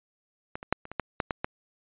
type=clicks; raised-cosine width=0.5 ms; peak=-19 / -25 / -7 / -27 / -23 / -12 / -10 / -12 / -13 dBFS; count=9; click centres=0.555 / 0.629 / 0.726 / 0.854 / 0.916 / 0.997 / 1.202 / 1.308 / 1.445 s; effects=resampled to 8000 Hz